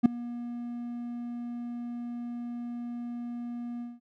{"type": "tone with ADSR envelope", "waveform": "triangle", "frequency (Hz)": 239.3, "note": "A#3", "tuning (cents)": 46, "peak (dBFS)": -10, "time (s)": [0.03, 4], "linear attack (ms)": 27, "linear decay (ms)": 4, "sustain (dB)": -22, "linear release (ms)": 190, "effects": []}